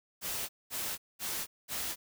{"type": "noise bursts", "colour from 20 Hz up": "white", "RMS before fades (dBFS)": -36, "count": 4, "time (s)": [0.21, 1.96], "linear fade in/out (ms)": 50, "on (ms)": 280, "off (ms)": 210, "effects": []}